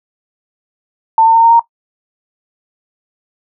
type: tone with pitch steps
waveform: sine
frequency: 896 / 904.3 / 912.7 / 921.2 / 929.7 Hz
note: A5 / A5 / A#5 / A#5 / A#5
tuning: +31 / +47 / -37 / -21 / -5 cents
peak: -4 dBFS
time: 1.18-1.595 s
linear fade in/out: 2 ms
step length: 83 ms
effects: noise-tail reverb RT60 0.1 s tail -17 dB re dry